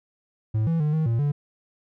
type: tone with pitch steps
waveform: triangle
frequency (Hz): 109.1 / 165.1 / 150.6 / 157.8 / 115.5 / 144.9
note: A2 / E3 / D3 / D#3 / A#2 / D3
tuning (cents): -14 / +3 / +44 / +25 / -16 / -23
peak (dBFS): -18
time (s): 0.54-1.32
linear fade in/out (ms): 10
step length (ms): 130
effects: none